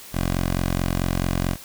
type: tone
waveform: 10% pulse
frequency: 44.58 Hz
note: F1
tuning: 36 cents sharp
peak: -13 dBFS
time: 0.12-1.57 s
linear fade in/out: 50 ms
effects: white hiss -42 dBFS RMS until 1.64 s